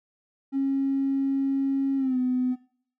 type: tone with pitch glide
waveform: triangle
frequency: 272.4 to 252.7 Hz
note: C#4 to B3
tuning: -30 to +40 cents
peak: -18 dBFS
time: 0.52-2.56 s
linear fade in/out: 50 ms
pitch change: -130 cents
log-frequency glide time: 1.97-2.17 s
effects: noise-tail reverb RT60 0.5 s tail -19 dB re dry + tanh soft clip ceiling -20 dBFS